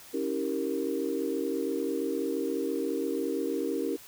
sine chord, C# diminished seventh, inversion none, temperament equal with one note detuned, 277.2 / 323.2 / 392 / 466.2 Hz, C#4 / E4 / G4 / Bb4, 0 / -34 / 0 / 0 cents, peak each -33 dBFS, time 0.13-3.97 s, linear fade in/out 20 ms, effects tanh soft clip ceiling -17 dBFS + white hiss -50 dBFS RMS until 4.07 s

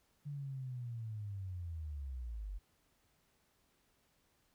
sine linear sweep, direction down, 146.83 to 45 Hz, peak -40 dBFS, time 0.25-2.59 s, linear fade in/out 20 ms, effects pink hiss -75 dBFS RMS until 4.54 s

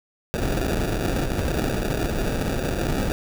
pink noise with sample-and-hold, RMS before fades -24 dBFS, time 0.34-3.12 s, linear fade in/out 0 ms, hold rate 1050 Hz, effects none

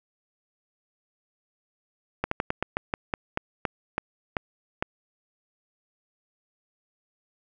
slowing click train, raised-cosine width 0.5 ms, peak -10 dBFS, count 13, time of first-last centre 2.24-4.825 s, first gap 74 ms, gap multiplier 1.18, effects none

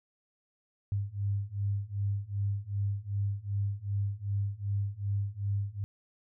sine beating tone pair, 99.2 / 101.8 Hz, G2 / G#2, +21 / -34 cents, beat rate 2.6 Hz, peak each -33 / -32 dBFS, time 0.92-5.84 s, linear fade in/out 0 ms, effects none

